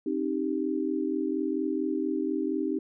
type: chord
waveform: sine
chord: C minor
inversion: none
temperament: equal with one note detuned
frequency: 266.8 / 311.1 / 392 Hz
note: C4 / Eb4 / G4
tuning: +34 / 0 / 0 cents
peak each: -31 / -29 / -32 dBFS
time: 0.06-2.79 s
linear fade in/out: 5 ms
effects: none